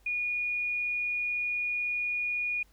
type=tone; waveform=sine; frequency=2446 Hz; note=D#7; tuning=30 cents flat; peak=-28 dBFS; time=0.06-2.63 s; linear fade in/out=5 ms; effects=added 50 Hz sine -60 dBFS peak until 2.72 s + pink hiss -66 dBFS RMS until 2.72 s